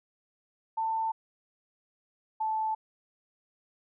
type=tone pair in turn; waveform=sine; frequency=892 / 875.2 Hz; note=A5 / A5; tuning=+23 / -9 cents; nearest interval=unison; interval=32 cents; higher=first; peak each=-27 dBFS; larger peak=neither; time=0.77-1.12 / 2.4-2.75 s; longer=neither; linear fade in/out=10 ms; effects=none